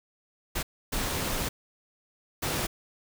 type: noise bursts at uneven times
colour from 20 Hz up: pink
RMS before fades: -30 dBFS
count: 3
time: 0.55-0.63 / 0.92-1.49 / 2.42-2.67 s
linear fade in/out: 10 ms
effects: none